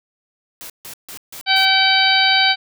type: noise bursts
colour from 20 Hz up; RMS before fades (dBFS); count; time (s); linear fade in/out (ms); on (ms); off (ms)
white; -34; 5; 0.61-1.65; 0; 88; 150
type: harmonic tone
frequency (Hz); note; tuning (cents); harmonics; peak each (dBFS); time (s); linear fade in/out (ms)
768; G5; -36; 1 / 2 / 3 / 4 / 5 / 6; -19 / -19 / -19 / -19 / -19 / -19; 1.46-2.56; 50
effects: none